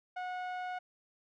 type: tone with low-pass filter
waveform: sawtooth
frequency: 730 Hz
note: F#5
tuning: 24 cents flat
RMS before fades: -39 dBFS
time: 0.16-0.79 s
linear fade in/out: 10 ms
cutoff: 1900 Hz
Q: 0.68
effects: none